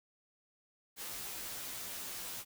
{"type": "noise with comb filter", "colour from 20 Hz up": "white", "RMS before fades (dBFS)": -43, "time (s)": [0.96, 2.45], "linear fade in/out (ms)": 50, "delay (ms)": 13, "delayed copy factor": -1, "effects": []}